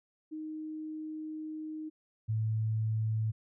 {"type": "tone pair in turn", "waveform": "sine", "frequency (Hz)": [311.1, 109.99], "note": ["D#4", "A2"], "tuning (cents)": [0, 0], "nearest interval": "octave + tritone", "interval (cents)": 1800, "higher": "first", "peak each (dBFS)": [-37, -28], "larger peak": "second", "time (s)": [[0.31, 1.9], [2.28, 3.32]], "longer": "first", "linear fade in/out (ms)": 20, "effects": []}